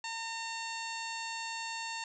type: harmonic tone with a mistuned harmonic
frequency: 910 Hz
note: A#5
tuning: 42 cents flat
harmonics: 1 / 2 / 3 / 4 / 5 / 6 / 7 / 8 / 9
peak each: -41 / -44 / -43 / -49 / -44 / -54 / -53 / -48 / -59 dBFS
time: 0.04-2.04 s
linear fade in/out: 2 ms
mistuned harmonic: 5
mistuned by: -44 cents
effects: none